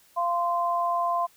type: tone pair together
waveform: sine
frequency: 692 / 1037.7 Hz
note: F5 / C6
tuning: -16 / -15 cents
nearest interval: perfect fifth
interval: 701 cents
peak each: -26 / -25 dBFS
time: 0.16-1.27 s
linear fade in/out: 20 ms
effects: white hiss -59 dBFS RMS until 1.36 s